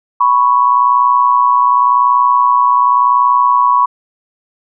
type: tone pair together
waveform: sine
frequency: 987.8 / 1108.7 Hz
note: B5 / C#6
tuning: 0 / 0 cents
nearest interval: major second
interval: 200 cents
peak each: -10 dBFS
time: 0.2-3.86 s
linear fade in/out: 10 ms
effects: none